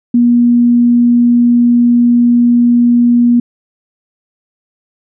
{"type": "tone", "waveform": "sine", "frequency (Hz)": 239.8, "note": "A#3", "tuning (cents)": 49, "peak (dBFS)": -5, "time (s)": [0.14, 3.4], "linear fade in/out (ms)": 5, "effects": []}